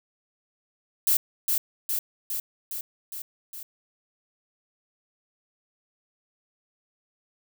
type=noise with echo; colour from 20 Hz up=violet; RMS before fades=-21 dBFS; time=1.07-1.17 s; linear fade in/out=2 ms; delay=410 ms; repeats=6; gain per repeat=-3 dB; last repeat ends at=3.63 s; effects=none